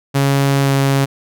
sawtooth tone with pitch glide, 138.59 to 137.32 Hz, C#3 to C#3, 0 to -16 cents, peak -8 dBFS, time 0.14-1.06 s, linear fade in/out 20 ms, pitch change -16 cents, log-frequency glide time 0.62-0.71 s, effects none

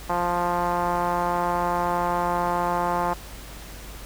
5% pulse tone with low-pass filter, 175.2 Hz, F3, 6 cents sharp, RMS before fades -24 dBFS, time 0.09-3.14 s, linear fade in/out 10 ms, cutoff 940 Hz, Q 2.5, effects added 50 Hz sine -40 dBFS peak until 4.05 s + pink hiss -42 dBFS RMS until 4.05 s

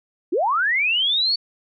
sine linear sweep, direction up, 291.9 to 4510 Hz, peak -17 dBFS, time 0.32-1.36 s, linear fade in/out 10 ms, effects none

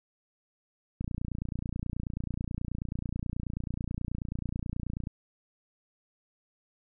click train, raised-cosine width 5 ms, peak -21 dBFS, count 120, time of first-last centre 1.01-5.071 s, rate 29.3 Hz, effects none

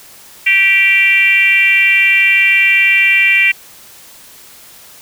sine tone with frequency modulation, 2349 Hz, D7, in tune, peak -7 dBFS, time 0.46-3.52 s, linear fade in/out 10 ms, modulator 397 Hz, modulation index 1, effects white hiss -39 dBFS RMS until 5.01 s

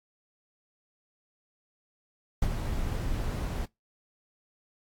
brown noise with ADSR envelope, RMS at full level -24 dBFS, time 2.42-3.66 s, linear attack 4 ms, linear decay 57 ms, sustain -7 dB, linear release 12 ms, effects noise-tail reverb RT60 0.2 s tail -24 dB re dry + AAC 64 kbps

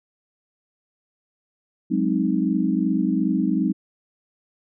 sine chord, Ab dominant seventh, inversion third, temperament equal, 185 / 207.7 / 261.6 / 311.1 Hz, Gb3 / Ab3 / C4 / Eb4, 0 / 0 / 0 / 0 cents, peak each -24 dBFS, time 1.9-3.73 s, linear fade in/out 20 ms, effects none

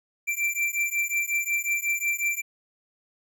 square beating tone pair, 2348 / 2353.5 Hz, D7 / D7, -1 / +3 cents, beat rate 5.5 Hz, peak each -28 dBFS, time 0.27-2.42 s, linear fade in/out 20 ms, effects none

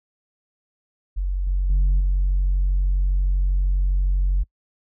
sine tone with level steps, 46.27 Hz, F#1, 1 cent sharp, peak -20 / -17 / -12 / -15 dBFS, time 1.16-4.44 s, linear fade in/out 20 ms, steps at 1.47 / 1.7 / 2 s, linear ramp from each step 2 ms, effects noise-tail reverb RT60 0.1 s tail -26 dB re dry + tanh soft clip ceiling -14 dBFS

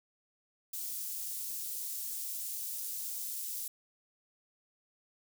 white high-pass noise, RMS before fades -39 dBFS, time 0.73-3.68 s, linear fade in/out 5 ms, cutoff 7000 Hz, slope 12 dB/octave, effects none

